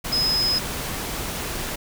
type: tone in noise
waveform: sine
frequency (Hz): 5080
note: D#8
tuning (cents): +35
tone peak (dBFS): -19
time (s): 0.12-0.59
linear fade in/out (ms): 10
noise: pink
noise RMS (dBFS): -29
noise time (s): 0.04-1.76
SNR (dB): +7
effects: none